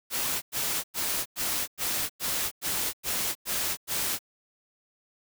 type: noise bursts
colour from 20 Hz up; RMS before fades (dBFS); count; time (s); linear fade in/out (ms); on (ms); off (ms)
white; -29; 10; 0.1-4.191; 50; 320; 99
effects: none

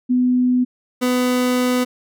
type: tone pair in turn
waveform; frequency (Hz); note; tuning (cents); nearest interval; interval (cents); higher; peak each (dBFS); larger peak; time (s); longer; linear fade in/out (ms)
sine / 30% pulse; 250 / 250; B3 / B3; +21 / +21; unison; 0; neither; -13; neither; 0.09-0.65 / 1.01-1.85; second; 20
effects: none

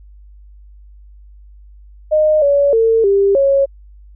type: tone with pitch steps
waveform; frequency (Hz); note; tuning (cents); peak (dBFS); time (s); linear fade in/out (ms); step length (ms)
sine; 615 / 567 / 451.5 / 396.8 / 551; D#5 / C#5 / A4 / G4 / C#5; -20 / +39 / +45 / +21 / -11; -9; 2.11-3.66; 20; 310
effects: added 50 Hz sine -38 dBFS peak until 4.15 s

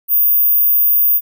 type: tone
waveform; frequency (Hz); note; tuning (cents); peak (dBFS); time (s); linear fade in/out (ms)
sine; 14917; A#9; 0; -9; 0.08-1.21; 50
effects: none

